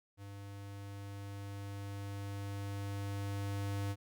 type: tone with level ramp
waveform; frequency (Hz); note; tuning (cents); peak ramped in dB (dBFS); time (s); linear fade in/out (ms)
square; 100; G2; +35; -47 to -35; 0.17-3.96; 50
effects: none